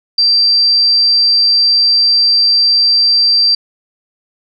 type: tone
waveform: sine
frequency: 4699 Hz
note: D8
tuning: in tune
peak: -7 dBFS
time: 0.18-3.55 s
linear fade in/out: 5 ms
effects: none